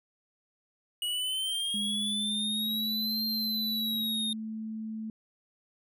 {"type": "exponential two-way sweep", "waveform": "square", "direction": "up then down", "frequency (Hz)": [2900, 4186, 3669], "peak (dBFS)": -30, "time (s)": [1.02, 4.33], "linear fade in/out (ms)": 2, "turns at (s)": 3.25}
{"type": "tone with pitch glide", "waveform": "sine", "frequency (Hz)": [208.5, 219.6], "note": ["G#3", "A3"], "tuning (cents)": [7, -3], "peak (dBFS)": -34, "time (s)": [1.74, 5.1], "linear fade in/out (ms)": 2, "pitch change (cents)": 90, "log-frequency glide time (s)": [2.14, 2.99]}
{"effects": []}